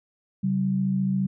sine tone pair together, 137.06 / 191.5 Hz, C#3 / G3, -19 / -40 cents, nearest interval tritone, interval 579 cents, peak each -28 / -22 dBFS, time 0.43-1.27 s, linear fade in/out 10 ms, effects none

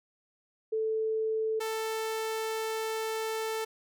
sine / sawtooth tone pair in turn, 440 / 442.3 Hz, A4 / A4, 0 / +9 cents, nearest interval unison, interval 9 cents, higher second, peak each -27 dBFS, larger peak neither, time 0.72-1.6 / 1.6-3.65 s, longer second, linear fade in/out 10 ms, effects none

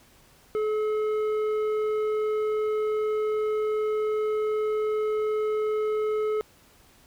sine tone with tanh clipping, 428.7 Hz, A4, 45 cents flat, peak -25 dBFS, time 0.55-6.41 s, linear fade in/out 0 ms, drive 9 dB, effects pink hiss -57 dBFS RMS until 7.06 s

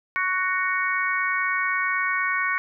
harmonic tone, 371 Hz, F#4, 5 cents sharp, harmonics 3 / 4 / 5 / 6, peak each -27 / -27 / -27 / -27 dBFS, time 0.16-2.58 s, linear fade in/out 0 ms, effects none

